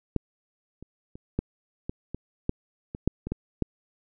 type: clicks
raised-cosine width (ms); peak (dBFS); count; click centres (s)
3; -11 / -29 / -29 / -12 / -18 / -20 / -11 / -21 / -8 / -20 / -15 / -11; 12; 0.163 / 0.826 / 1.155 / 1.39 / 1.895 / 2.146 / 2.494 / 2.949 / 3.076 / 3.27 / 3.32 / 3.623
effects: none